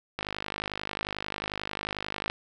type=click train; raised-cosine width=0.3 ms; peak=-15 dBFS; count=109; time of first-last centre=0.19-2.299 s; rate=51.2 Hz; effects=none